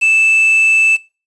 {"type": "tone with quantisation", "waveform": "triangle", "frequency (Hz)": 2637, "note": "E7", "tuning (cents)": 0, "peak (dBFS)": -7, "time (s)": [0.01, 0.97], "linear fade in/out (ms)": 20, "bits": 5, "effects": ["noise-tail reverb RT60 0.3 s tail -20 dB re dry", "resampled to 24000 Hz"]}